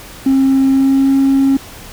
triangle tone with pitch glide, 268.2 to 271.5 Hz, C4 to C#4, +43 to -36 cents, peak -5 dBFS, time 0.26-1.57 s, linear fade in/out 5 ms, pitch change +21 cents, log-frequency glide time 0.67-1.11 s, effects tanh soft clip ceiling -4 dBFS + pink hiss -34 dBFS RMS until 1.92 s

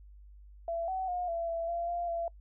sine tone with pitch steps, 672 / 755 / 716 / 674 / 668 / 684 / 694 / 677 Hz, E5 / F#5 / F5 / E5 / E5 / F5 / F5 / E5, +33 / +35 / +43 / +38 / +23 / -36 / -11 / +46 cents, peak -31 dBFS, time 0.68-2.28 s, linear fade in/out 2 ms, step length 200 ms, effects noise-tail reverb RT60 0.1 s tail -25 dB re dry + added 50 Hz sine -50 dBFS peak until 2.4 s

